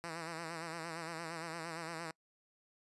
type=tone with vibrato; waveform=5% pulse; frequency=164.9 Hz; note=E3; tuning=1 cent sharp; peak=-30 dBFS; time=0.04-2.11 s; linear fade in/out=0 ms; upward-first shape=sine; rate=8.7 Hz; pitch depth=69 cents each way; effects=noise-tail reverb RT60 0.1 s tail -26 dB re dry + resampled to 24000 Hz